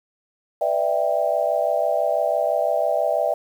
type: chord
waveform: sine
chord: E minor seventh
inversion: second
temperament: just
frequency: 494.4 / 593.3 / 659.3 / 791.1 Hz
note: B4 / D5 / E5 / G5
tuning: +2 / +18 / 0 / +16 cents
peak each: -28 / -22 / -22 / -26 dBFS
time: 0.61-3.34 s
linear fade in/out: 5 ms
effects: 8-bit